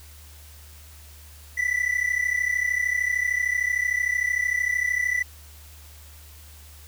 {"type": "tone pair together", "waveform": "triangle", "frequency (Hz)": [1963, 1996.2], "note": ["B6", "B6"], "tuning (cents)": [-11, 18], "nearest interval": "unison", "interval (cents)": 29, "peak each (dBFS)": -23, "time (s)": [1.57, 5.23], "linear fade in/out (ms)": 10, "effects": ["added 75 Hz sine -45 dBFS peak until 6.87 s", "white hiss -50 dBFS RMS until 6.87 s"]}